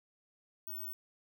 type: tone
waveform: sine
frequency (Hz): 15804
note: B9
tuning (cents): 0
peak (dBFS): -39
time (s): 0.67-0.93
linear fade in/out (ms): 0
effects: 13-bit